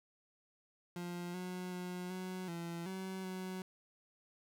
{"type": "tone with pitch steps", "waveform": "30% pulse", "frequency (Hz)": [175.3, 181.9, 180.1, 184.9, 169.5, 189, 186.1], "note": ["F3", "F#3", "F#3", "F#3", "E3", "F#3", "F#3"], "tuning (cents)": [7, -29, -46, -1, 49, 37, 10], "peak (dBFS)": -38, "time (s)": [0.96, 3.62], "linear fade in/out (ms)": 2, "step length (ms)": 380, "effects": []}